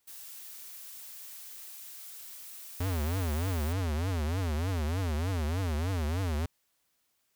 blue noise, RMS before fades -46 dBFS, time 0.07-3.73 s, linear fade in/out 10 ms
square tone with vibrato, 84.4 Hz, E2, 41 cents sharp, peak -29 dBFS, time 2.8-6.46 s, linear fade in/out 5 ms, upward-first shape triangle, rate 3.3 Hz, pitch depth 280 cents each way
effects white hiss -75 dBFS RMS until 7.35 s

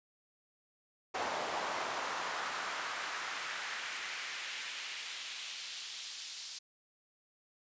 brown noise with high-pass filter sweep, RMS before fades -40 dBFS, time 1.14-6.59 s, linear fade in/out 10 ms, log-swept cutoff 690 to 4600 Hz, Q 1.4, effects resampled to 16000 Hz

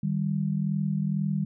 sine tone pair together, 153.89 / 196 Hz, D#3 / G3, -19 / 0 cents, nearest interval major third, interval 419 cents, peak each -27 dBFS, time 0.03-1.45 s, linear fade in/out 5 ms, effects none

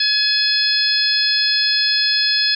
harmonic tone, 848 Hz, G#5, 36 cents sharp, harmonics 2 / 3 / 4 / 5 / 6, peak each -23 / -26 / -23 / -19 / -18 dBFS, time 0-2.55 s, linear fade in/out 5 ms, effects none

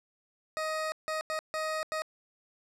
20% pulse tone bursts at uneven times, 627 Hz, D#5, 13 cents sharp, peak -26 dBFS, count 5, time 0.57-0.92 / 1.08-1.21 / 1.3-1.39 / 1.54-1.83 / 1.92-2.02 s, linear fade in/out 0 ms, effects low-pass 9000 Hz 12 dB/octave + 10-bit

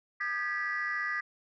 sine tone cluster, 1213 / 1584 / 1678 / 1955 Hz, D#6 / G6 / G#6 / B6, -44 / +18 / +17 / -18 cents, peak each -36 / -39 / -35 / -32 dBFS, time 0.2-1.21 s, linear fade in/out 10 ms, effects tanh soft clip ceiling -24 dBFS

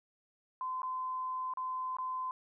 sine tone with dropouts, 1027 Hz, C6, 33 cents flat, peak -34 dBFS, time 0.61-2.31 s, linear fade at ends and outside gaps 1 ms, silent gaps 0.819-0.831 / 1.537-1.572 / 1.968-1.985 s, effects none

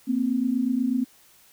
sine tone pair together, 233.1 / 261.3 Hz, A#3 / C4, 0 / -2 cents, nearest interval major second, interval 198 cents, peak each -25 / -23 dBFS, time 0.07-1.05 s, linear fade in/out 20 ms, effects white hiss -56 dBFS RMS until 1.52 s

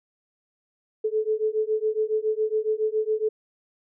sine beating tone pair, 430 / 437.2 Hz, A4 / A4, -40 / -11 cents, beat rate 7.2 Hz, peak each -25 dBFS, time 1.04-3.29 s, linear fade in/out 10 ms, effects none

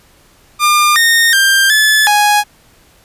sawtooth tone with pitch steps, 1202 / 1842 / 1586 / 1729 / 831 Hz, D6 / A#6 / G6 / A6 / G#5, +40 / -21 / +20 / -31 / +1 cents, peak -4 dBFS, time 0.59-2.44 s, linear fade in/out 50 ms, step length 370 ms, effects pink hiss -48 dBFS RMS until 3.04 s + resampled to 32000 Hz

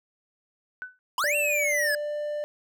sine tone with exponential decay, 1500 Hz, F#6, 23 cents sharp, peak -29 dBFS, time 0.82-0.99 s, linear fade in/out 0 ms, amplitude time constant 35 ms
square linear two-way sweep, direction up then down, 932.3 to 2752 to 1657 Hz, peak -24 dBFS, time 1.18-1.95 s, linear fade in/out 2 ms, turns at 1.36 s
triangle tone with pitch glide, 587.3 to 593.4 Hz, D5 to D5, 0 to +18 cents, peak -26 dBFS, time 1.24-2.44 s, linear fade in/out 0 ms, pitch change +18 cents, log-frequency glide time 1.59-2.16 s
effects none

